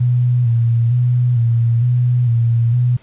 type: tone with vibrato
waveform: sine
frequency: 119.8 Hz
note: A#2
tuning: 48 cents sharp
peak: -11 dBFS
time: 0-2.97 s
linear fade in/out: 10 ms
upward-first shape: square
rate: 1.1 Hz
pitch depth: 46 cents each way
effects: pink hiss -49 dBFS RMS until 3.02 s + resampled to 8000 Hz